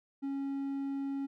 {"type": "tone", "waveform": "triangle", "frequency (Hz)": 275.6, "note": "C#4", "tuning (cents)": -10, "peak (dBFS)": -31, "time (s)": [0.22, 1.27], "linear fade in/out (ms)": 20, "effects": []}